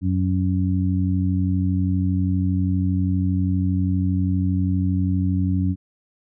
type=harmonic tone; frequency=92.5 Hz; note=F#2; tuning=in tune; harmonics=1 / 2 / 3; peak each=-20 / -23 / -25 dBFS; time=0.01-5.76 s; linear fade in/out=50 ms; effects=none